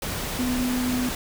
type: tone in noise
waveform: sine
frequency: 250 Hz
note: B3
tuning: 21 cents sharp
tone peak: -23 dBFS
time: 0.39-1.09 s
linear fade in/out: 2 ms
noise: pink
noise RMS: -30 dBFS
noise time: 0.02-1.15 s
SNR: +4 dB
effects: none